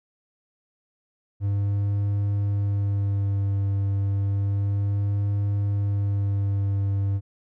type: tone with vibrato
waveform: triangle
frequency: 100.1 Hz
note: G2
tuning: 37 cents sharp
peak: -19 dBFS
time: 1.4-7.21 s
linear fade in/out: 50 ms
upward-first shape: sine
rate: 0.31 Hz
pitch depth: 20 cents each way
effects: none